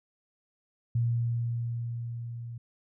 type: tone with level ramp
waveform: sine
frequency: 117.8 Hz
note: A#2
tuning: 19 cents sharp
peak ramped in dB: -23 to -37 dBFS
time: 0.95-2.58 s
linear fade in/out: 5 ms
effects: none